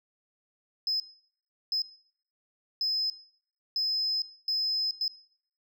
sine tone bursts at uneven times, 5100 Hz, D#8, 42 cents sharp, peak -24 dBFS, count 6, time 0.87-1 / 1.72-1.82 / 2.81-3.1 / 3.76-4.22 / 4.48-4.91 / 5.01-5.08 s, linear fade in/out 2 ms, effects noise-tail reverb RT60 0.6 s tail -20 dB re dry + tanh soft clip ceiling -23 dBFS

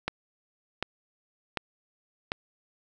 click train, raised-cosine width 0.3 ms, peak -12 dBFS, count 4, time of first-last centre 0.08-2.319 s, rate 1.34 Hz, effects none

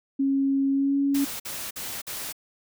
sine tone with pitch glide, 273.4 to 279.1 Hz, C#4 to C#4, -24 to +12 cents, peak -20 dBFS, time 0.19-1.25 s, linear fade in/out 10 ms, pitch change +36 cents, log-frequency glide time 0.71-0.97 s
white noise bursts, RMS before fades -34 dBFS, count 4, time 1.14-2.327 s, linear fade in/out 10 ms, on 260 ms, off 49 ms
effects none

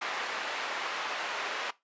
white band-pass noise, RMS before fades -35 dBFS, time 0.01-1.71 s, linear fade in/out 10 ms, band 570 to 2100 Hz, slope 12 dB/octave, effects noise-tail reverb RT60 0.2 s tail -19 dB re dry + resampled to 16000 Hz

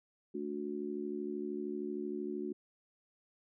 harmonic tone, 73 Hz, D2, 10 cents flat, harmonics 3 / 4 / 5, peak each -42 / -41 / -39 dBFS, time 0.34-2.53 s, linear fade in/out 10 ms, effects none

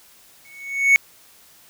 triangle tone with exponential growth, 2217 Hz, C#7, in tune, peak -6 dBFS, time 0.45-0.96 s, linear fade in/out 0 ms, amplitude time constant 110 ms, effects white hiss -51 dBFS RMS until 1.69 s

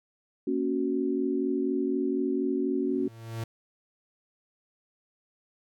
sine chord, F# major, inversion first, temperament equal, 233.1 / 277.2 / 370 Hz, A#3 / C#4 / F#4, 0 / 0 / 0 cents, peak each -32 / -28 / -29 dBFS, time 0.47-3.08 s, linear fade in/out 5 ms
45% pulse tone with exponential growth, 113.8 Hz, A#2, 41 cents flat, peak -30 dBFS, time 2.75-3.44 s, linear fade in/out 5 ms, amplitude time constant 150 ms
effects none

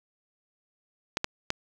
clicks, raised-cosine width 0.2 ms, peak -9 dBFS, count 3, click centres 1.171 / 1.244 / 1.504 s, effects none

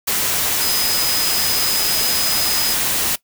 sine tone in noise, 5030 Hz, D#8, 18 cents sharp, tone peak -21 dBFS, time 0.61-2.74 s, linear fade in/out 10 ms, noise white, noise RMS -19 dBFS, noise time 0.07-3.16 s, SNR -5 dB, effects noise-tail reverb RT60 0.1 s tail -19 dB re dry

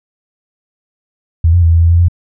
sine tone with pitch steps, 82.3 / 87.6 / 82.9 / 83.4 / 83.9 / 85.2 / 86.9 Hz, E2 / F2 / E2 / E2 / E2 / F2 / F2, -2 / +6 / +10 / +21 / +31 / -42 / -8 cents, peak -5 dBFS, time 1.44-2.084 s, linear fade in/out 5 ms, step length 92 ms, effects none

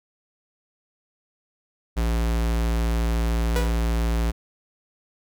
square tone, 57.1 Hz, A#1, 35 cents flat, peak -21 dBFS, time 1.96-4.32 s, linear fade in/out 20 ms
sawtooth tone with exponential decay, 488.7 Hz, B4, 18 cents flat, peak -17 dBFS, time 3.56-3.81 s, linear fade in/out 0 ms, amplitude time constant 54 ms
effects none

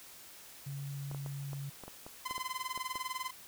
sine tone, 140 Hz, C#3, 18 cents sharp, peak -38 dBFS, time 0.66-1.7 s, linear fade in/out 10 ms
clicks, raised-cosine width 1 ms, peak -32 dBFS, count 11, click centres 1.114 / 1.147 / 1.262 / 1.532 / 1.837 / 1.88 / 2.065 / 2.31 / 2.38 / 2.776 / 2.956 s
sawtooth tone with tremolo, 1027 Hz, C6, 33 cents flat, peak -29 dBFS, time 2.25-3.31 s, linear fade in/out 10 ms, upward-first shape triangle, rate 20 Hz, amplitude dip 100%
effects white hiss -53 dBFS RMS until 3.47 s

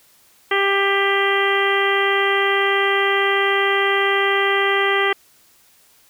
harmonic tone, 395.4 Hz, G4, 15 cents sharp, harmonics 1 / 2 / 3 / 4 / 5 / 6 / 7 / 8, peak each -20 / -25 / -23 / -26 / -20 / -30 / -29 / -27 dBFS, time 0.51-5.13 s, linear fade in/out 5 ms, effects white hiss -54 dBFS RMS until 6.09 s

